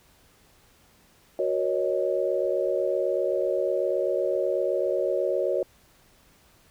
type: chord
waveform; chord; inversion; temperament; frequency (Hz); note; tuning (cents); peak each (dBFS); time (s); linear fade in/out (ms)
sine; D# minor seventh; first; equal with one note detuned; 370 / 475.7 / 554.4 / 622.3; F#4 / A#4 / C#5 / D#5; 0 / +35 / 0 / 0; -28 / -30 / -26 / -30; 1.39-5.63; 2
effects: pink hiss -59 dBFS RMS until 6.7 s